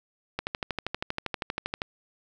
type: click train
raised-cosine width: 0.3 ms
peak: -13 dBFS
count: 19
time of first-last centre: 0.39-1.819 s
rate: 12.6 Hz
effects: none